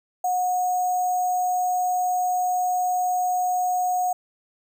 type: tone with sample-and-hold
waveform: sine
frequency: 729 Hz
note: F#5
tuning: 26 cents flat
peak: -20 dBFS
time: 0.24-4.13 s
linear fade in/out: 5 ms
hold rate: 7350 Hz
effects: none